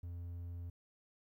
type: tone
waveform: triangle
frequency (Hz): 86.6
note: F2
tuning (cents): -14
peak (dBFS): -40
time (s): 0.03-0.7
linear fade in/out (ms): 5
effects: 13-bit